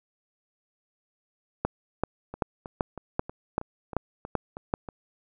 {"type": "two click trains", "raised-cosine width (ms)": 1, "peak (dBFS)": [-23, -10], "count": [9, 9], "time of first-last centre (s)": [[2.34, 4.888], [1.65, 4.739]], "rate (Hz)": [3.14, 2.59], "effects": []}